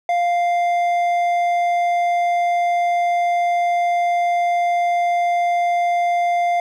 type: tone with hard clipping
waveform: sine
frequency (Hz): 698.5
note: F5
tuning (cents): 0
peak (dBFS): -17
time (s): 0.09-6.6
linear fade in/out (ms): 2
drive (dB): 6
effects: none